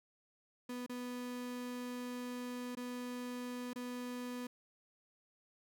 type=tone with dropouts; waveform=35% pulse; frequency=246.9 Hz; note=B3; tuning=in tune; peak=-39 dBFS; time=0.69-4.47 s; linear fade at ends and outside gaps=5 ms; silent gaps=0.864-0.894 / 2.752-2.77 / 3.733-3.758 s; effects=none